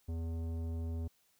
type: tone with tanh clipping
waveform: sine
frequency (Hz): 82.41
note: E2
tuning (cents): 0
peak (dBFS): -37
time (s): 0.08-1.08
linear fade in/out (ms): 10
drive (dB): 14
effects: white hiss -72 dBFS RMS until 1.39 s